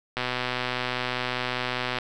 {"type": "click train", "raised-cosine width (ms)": 0.3, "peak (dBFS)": -11, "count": 228, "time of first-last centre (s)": [0.17, 1.986], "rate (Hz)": 125, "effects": []}